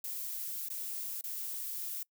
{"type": "noise with dropouts", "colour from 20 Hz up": "violet", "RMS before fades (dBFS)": -39, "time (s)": [0.04, 2.03], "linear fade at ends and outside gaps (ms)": 2, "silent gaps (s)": [[0.686, 0.701], [1.211, 1.239]], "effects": ["noise-tail reverb RT60 0.1 s tail -24 dB re dry"]}